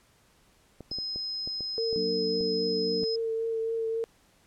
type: clicks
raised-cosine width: 2 ms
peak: -28 dBFS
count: 9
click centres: 0.807 / 0.915 / 0.986 / 1.16 / 1.475 / 1.607 / 1.929 / 2.409 / 3.032 s
type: tone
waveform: sine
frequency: 5100 Hz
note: D#8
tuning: 42 cents sharp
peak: -31 dBFS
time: 0.91-3.16 s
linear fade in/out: 5 ms
type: tone with vibrato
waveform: sine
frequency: 452 Hz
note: A4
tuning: 47 cents sharp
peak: -27 dBFS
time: 1.78-4.04 s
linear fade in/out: 0 ms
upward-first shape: triangle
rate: 3.7 Hz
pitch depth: 19 cents each way
type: chord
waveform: sine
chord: Gb augmented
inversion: none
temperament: equal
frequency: 185 / 233.1 / 293.7 Hz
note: Gb3 / Bb3 / D4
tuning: 0 / 0 / 0 cents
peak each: -35 / -38 / -37 dBFS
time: 1.96-3.04 s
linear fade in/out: 0 ms
effects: pink hiss -63 dBFS RMS until 4.46 s + low-pass 12000 Hz 12 dB/octave